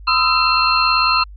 sine tone cluster, 1020 / 1265 / 1343 / 2695 / 4191 Hz, C6 / D#6 / E6 / E7 / C8, -44 / +28 / +32 / +38 / +2 cents, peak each -19 dBFS, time 0.07-1.24 s, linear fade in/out 10 ms, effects added 50 Hz sine -34 dBFS peak until 1.36 s

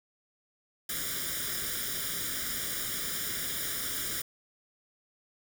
white noise with comb filter, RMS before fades -34 dBFS, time 0.89-4.22 s, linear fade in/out 5 ms, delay 0.57 ms, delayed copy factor +0.85, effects none

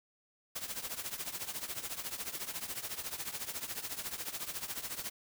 white noise with tremolo, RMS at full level -37 dBFS, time 0.55-5.1 s, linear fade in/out 10 ms, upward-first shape triangle, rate 14 Hz, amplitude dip 85%, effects none

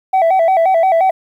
sine tone with vibrato, 709 Hz, F5, 26 cents sharp, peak -6 dBFS, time 0.13-1.11 s, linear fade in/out 10 ms, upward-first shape square, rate 5.7 Hz, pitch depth 120 cents each way, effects tanh soft clip ceiling -8 dBFS + 8-bit

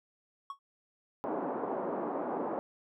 triangle tone with exponential decay, 1108.7 Hz, C#6, in tune, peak -32 dBFS, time 0.5-0.59 s, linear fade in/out 2 ms, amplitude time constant 18 ms
pink band-pass noise, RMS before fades -35 dBFS, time 1.24-2.59 s, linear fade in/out 0 ms, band 260 to 1000 Hz, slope 24 dB/octave
effects none

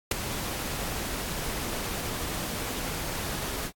pink noise with ADSR envelope, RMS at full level -21 dBFS, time 0.11-3.72 s, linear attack 5 ms, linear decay 12 ms, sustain -12 dB, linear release 68 ms, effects AAC 64 kbps

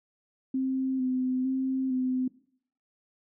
sine tone with vibrato, 259.6 Hz, C4, 13 cents flat, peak -25 dBFS, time 0.54-2.28 s, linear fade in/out 5 ms, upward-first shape square, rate 1.1 Hz, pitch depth 23 cents each way, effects noise-tail reverb RT60 0.6 s tail -19 dB re dry

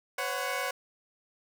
15% pulse chord, B suspended second, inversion none, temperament equal with one note detuned, 506.6 / 554.4 / 740 Hz, B4 / C#5 / F#5, +44 / 0 / 0 cents, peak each -29 / -28 / -29 dBFS, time 0.18-0.71 s, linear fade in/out 5 ms, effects none

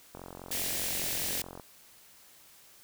click train, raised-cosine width 1 ms, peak -29 dBFS, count 66, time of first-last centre 0.15-1.598 s, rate 44.9 Hz
white band-stop noise, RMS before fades -33 dBFS, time 0.51-1.42 s, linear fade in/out 5 ms, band 730 to 1600 Hz, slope 48 dB/octave
effects white hiss -57 dBFS RMS until 2.83 s

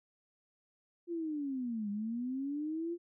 sine linear two-way sweep, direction down then up, 349.9 to 200.5 to 349.9 Hz, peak -34 dBFS, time 1.07-2.98 s, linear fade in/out 50 ms, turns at 1.9 s, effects none

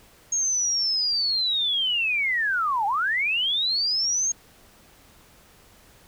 sine linear two-way sweep, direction down then up, 6570 to 780 to 6570 Hz, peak -21 dBFS, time 0.32-4.32 s, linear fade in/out 5 ms, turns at 2.86 s, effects pink hiss -54 dBFS RMS until 6.07 s

